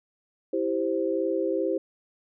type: chord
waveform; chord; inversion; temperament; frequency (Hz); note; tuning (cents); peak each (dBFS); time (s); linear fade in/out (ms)
sine; C major; first; equal; 329.6 / 392 / 523.3; E4 / G4 / C5; 0 / 0 / 0; -28; 0.53-1.78; 5
effects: none